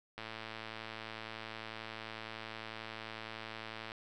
click train, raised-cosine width 0.3 ms, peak -27 dBFS, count 416, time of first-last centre 0.18-3.919 s, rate 111 Hz, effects none

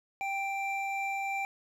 triangle tone pair together, 786 / 2355 Hz, G5 / D7, +4 / +4 cents, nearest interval octave + perfect fifth, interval 1900 cents, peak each -31 / -33 dBFS, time 0.21-1.45 s, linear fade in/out 0 ms, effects none

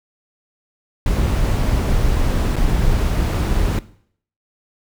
brown noise with dropouts, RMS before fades -17 dBFS, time 1.06-3.79 s, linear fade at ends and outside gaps 2 ms, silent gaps 2.559-2.564 s, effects noise-tail reverb RT60 0.6 s tail -18 dB re dry

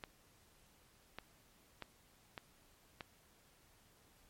clicks, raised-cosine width 0.3 ms, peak -28 dBFS, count 5, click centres 0.038 / 1.186 / 1.823 / 2.378 / 3.008 s, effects pink hiss -68 dBFS RMS until 4.29 s + MP3 64 kbps

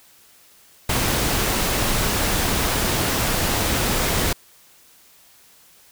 pink noise, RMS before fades -21 dBFS, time 0.89-4.33 s, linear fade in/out 5 ms, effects white hiss -52 dBFS RMS until 5.91 s

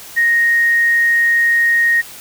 sine tone, 1866 Hz, A#6, 1 cent sharp, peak -10 dBFS, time 0.16-2.02 s, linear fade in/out 20 ms, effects white hiss -35 dBFS RMS until 2.2 s

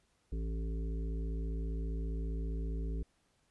harmonic tone, 55 Hz, A1, in tune, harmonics 1 / 3 / 5 / 7 / 8, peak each -34 / -44 / -48 / -51 / -52 dBFS, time 0.32-3.03 s, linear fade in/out 5 ms, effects pink hiss -74 dBFS RMS until 3.5 s + resampled to 24000 Hz

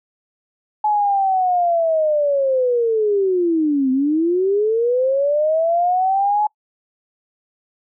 sine linear two-way sweep, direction down then up, 854 to 255.8 to 852 Hz, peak -14 dBFS, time 0.84-6.47 s, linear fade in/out 5 ms, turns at 3.91 s, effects noise-tail reverb RT60 0.1 s tail -26 dB re dry

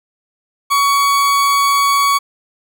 40% pulse tone, 1124 Hz, C#6, 24 cents sharp, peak -10 dBFS, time 0.7-2.19 s, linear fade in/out 20 ms, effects none

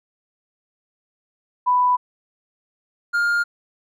sine / triangle tone pair in turn, 992 / 1410.3 Hz, B5 / F6, +7 / +17 cents, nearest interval tritone, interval 610 cents, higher second, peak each -14 / -15 dBFS, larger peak first, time 1.66-1.97 / 3.13-3.44 s, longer neither, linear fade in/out 20 ms, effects none

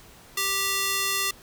square tone with high-pass filter, 392 Hz, G4, in tune, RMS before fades -26 dBFS, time 0.37-1.31 s, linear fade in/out 5 ms, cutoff 1800 Hz, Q 0.51, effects pink hiss -50 dBFS RMS until 1.42 s

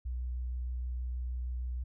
sine tone with vibrato, 61.74 Hz, B1, in tune, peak -33 dBFS, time 0.05-1.84 s, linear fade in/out 10 ms, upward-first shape triangle, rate 6.4 Hz, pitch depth 13 cents each way, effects none

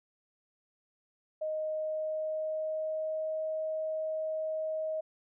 sine tone with pitch glide, 622.3 to 629.5 Hz, D#5 to D#5, 0 to +20 cents, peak -31 dBFS, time 1.41-5.01 s, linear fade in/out 10 ms, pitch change +20 cents, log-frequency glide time 1.72-3.4 s, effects none

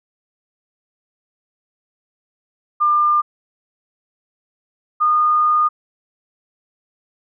sine tone pair in turn, 1199 / 1222.8 Hz, D6 / D#6, +36 / -30 cents, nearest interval unison, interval 34 cents, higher second, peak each -12 dBFS, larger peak neither, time 2.8-3.22 / 5-5.69 s, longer second, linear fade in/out 20 ms, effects none

